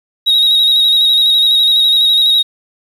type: tone with vibrato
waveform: sine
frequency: 3797 Hz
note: A#7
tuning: 31 cents sharp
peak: -5 dBFS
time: 0.26-2.43 s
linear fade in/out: 20 ms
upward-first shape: square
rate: 12 Hz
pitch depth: 28 cents each way
effects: tanh soft clip ceiling -6 dBFS + 7-bit